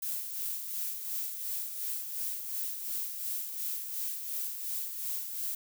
violet noise with tremolo, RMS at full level -34 dBFS, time 0.02-5.55 s, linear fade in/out 5 ms, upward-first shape sine, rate 2.8 Hz, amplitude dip 50%, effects none

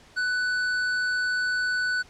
triangle tone with hard clipping, 1491 Hz, F#6, 13 cents sharp, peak -25 dBFS, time 0.16-2.03 s, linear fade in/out 20 ms, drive 13 dB, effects pink hiss -53 dBFS RMS until 2.09 s + low-pass 7000 Hz 12 dB/octave

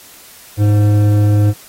sine tone with hard clipping, 103.83 Hz, G#2, in tune, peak -10 dBFS, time 0.57-1.54 s, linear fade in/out 50 ms, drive 10 dB, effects white hiss -40 dBFS RMS until 1.68 s + AAC 48 kbps

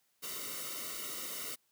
white noise with comb filter, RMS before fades -41 dBFS, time 0.22-1.56 s, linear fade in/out 20 ms, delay 1.2 ms, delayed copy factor -0.95, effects white hiss -75 dBFS RMS until 1.71 s + high-pass 80 Hz 12 dB/octave

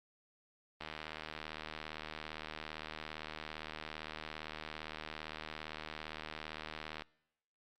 click train, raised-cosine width 0.3 ms, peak -26 dBFS, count 483, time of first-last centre 0.81-7.021 s, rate 77.6 Hz, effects noise-tail reverb RT60 0.9 s tail -25 dB re dry + Opus 32 kbps

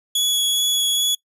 sawtooth tone with vibrato, 3374 Hz, G#7, 27 cents sharp, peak -14 dBFS, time 0.15-1.15 s, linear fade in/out 5 ms, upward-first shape sine, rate 2.4 Hz, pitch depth 8 cents each way, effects noise-tail reverb RT60 0.1 s tail -22 dB re dry + resampled to 32000 Hz

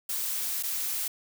blue noise with dropouts, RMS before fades -31 dBFS, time 0.09-1.08 s, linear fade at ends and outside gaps 5 ms, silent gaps 0.627-0.633 s, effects none

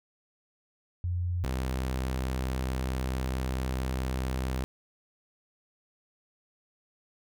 sine / sawtooth tone pair in turn, 88.4 / 64.56 Hz, F2 / C2, +22 / -23 cents, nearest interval perfect fourth, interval 545 cents, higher first, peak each -27 / -25 dBFS, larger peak second, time 1.04-1.44 / 1.44-4.64 s, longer second, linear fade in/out 0 ms, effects none

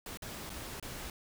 pink noise with dropouts, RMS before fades -43 dBFS, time 0.06-1.1 s, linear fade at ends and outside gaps 2 ms, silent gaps 0.173-0.221 / 0.495-0.501 / 0.799-0.826 s, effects none

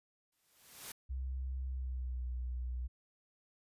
white noise with exponential growth, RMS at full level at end -43 dBFS, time 0.32-0.92 s, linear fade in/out 5 ms, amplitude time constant 130 ms
sine tone with pitch glide, 65 to 61.74 Hz, C2 to B1, -11 to 0 cents, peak -36 dBFS, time 1.09-2.88 s, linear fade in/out 20 ms, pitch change -89 cents, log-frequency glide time 1.68-2.25 s
effects resampled to 32000 Hz

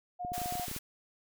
sine tone, 717 Hz, F5, 45 cents sharp, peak -35 dBFS, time 0.19-0.66 s, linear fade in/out 20 ms
clicks, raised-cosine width 3 ms, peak -29 dBFS, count 11, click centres 0.249 / 0.319 / 0.38 / 0.417 / 0.459 / 0.524 / 0.554 / 0.597 / 0.682 / 0.714 / 0.764 s
white high-pass noise, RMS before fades -41 dBFS, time 0.33-0.79 s, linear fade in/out 10 ms, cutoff 640 Hz, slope 12 dB/octave
effects none

